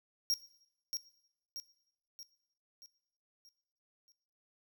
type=tone with echo; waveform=45% pulse; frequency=5590 Hz; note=F8; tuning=1 cent sharp; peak=-29 dBFS; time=0.3-0.34 s; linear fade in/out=0 ms; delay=630 ms; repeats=6; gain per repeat=-6 dB; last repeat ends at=4.12 s; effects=noise-tail reverb RT60 0.8 s tail -18 dB re dry